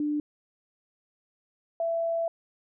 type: tone pair in turn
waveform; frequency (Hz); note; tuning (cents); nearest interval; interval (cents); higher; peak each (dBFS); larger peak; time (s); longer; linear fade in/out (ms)
sine; 297 / 666.7; D4 / E5; +20 / +19; octave + major second; 1399; second; -25; neither; 0-0.2 / 1.8-2.28; second; 2
effects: none